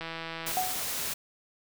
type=click train; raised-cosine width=0.3 ms; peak=-21 dBFS; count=84; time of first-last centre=0.01-0.516 s; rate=164 Hz
type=noise; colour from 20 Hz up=white; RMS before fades=-33 dBFS; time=0.46-1.14 s; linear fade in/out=10 ms
type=tone with exponential decay; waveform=sine; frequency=740 Hz; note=F#5; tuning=in tune; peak=-23 dBFS; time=0.57-0.9 s; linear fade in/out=0 ms; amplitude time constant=70 ms
effects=none